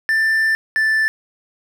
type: tone pair in turn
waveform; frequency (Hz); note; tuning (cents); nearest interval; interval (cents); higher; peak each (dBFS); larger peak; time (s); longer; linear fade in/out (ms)
triangle; 1777 / 1761.7; A6 / A6; +17 / +2; unison; 15; first; -12; neither; 0.09-0.55 / 0.76-1.08; first; 0
effects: none